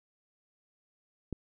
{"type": "click", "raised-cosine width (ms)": 3, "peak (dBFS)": -22, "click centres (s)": 1.327, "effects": []}